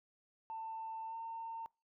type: tone with pitch glide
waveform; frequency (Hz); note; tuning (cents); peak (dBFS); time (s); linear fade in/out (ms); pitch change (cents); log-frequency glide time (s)
sine; 893 to 908.6; A5 to A#5; +25 to -45; -40; 0.5-1.66; 0; +30; 1.07-1.15
effects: noise-tail reverb RT60 0.3 s tail -26 dB re dry + tanh soft clip ceiling -36 dBFS